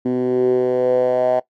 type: tone with band-pass filter sweep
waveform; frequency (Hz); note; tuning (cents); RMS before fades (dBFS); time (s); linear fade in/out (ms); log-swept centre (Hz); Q
10% pulse; 125.8; B2; +32; -17; 0.05-1.4; 10; 290 to 670; 5.6
effects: noise-tail reverb RT60 0.1 s tail -17 dB re dry